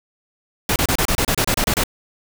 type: noise bursts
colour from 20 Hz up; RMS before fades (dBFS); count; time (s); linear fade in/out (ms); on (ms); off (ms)
pink; -18; 12; 0.69-1.837; 2; 69; 29
effects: none